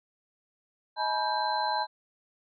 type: tone cluster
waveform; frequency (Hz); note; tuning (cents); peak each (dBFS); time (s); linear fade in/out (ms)
sine; 631 / 852 / 974 / 1577 / 4075; D#5 / G#5 / B5 / G6 / C8; +24 / +44 / -24 / +10 / -47; -37 / -29 / -31 / -37 / -35; 0.96-1.87; 50
effects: none